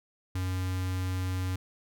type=tone with notch filter; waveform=square; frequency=92.5 Hz; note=F#2; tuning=in tune; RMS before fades=-31 dBFS; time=0.35-1.56 s; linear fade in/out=5 ms; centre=570 Hz; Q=1.2; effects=none